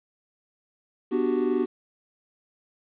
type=chord; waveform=triangle; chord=G major seventh; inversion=first; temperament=equal with one note detuned; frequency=246.9 / 295.9 / 370 / 392 Hz; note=B3 / D4 / F#4 / G4; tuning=0 / +13 / 0 / 0 cents; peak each=-26 / -27 / -23 / -27 dBFS; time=1.11-1.66 s; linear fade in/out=20 ms; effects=resampled to 8000 Hz + 9-bit